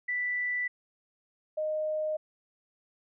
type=tone pair in turn; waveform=sine; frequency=1975.5 / 617.8 Hz; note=B6 / D#5; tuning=0 / -12 cents; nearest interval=octave + minor sixth; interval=2012 cents; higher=first; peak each=-28 dBFS; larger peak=neither; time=0.08-0.68 / 1.57-2.17 s; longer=neither; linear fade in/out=10 ms; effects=none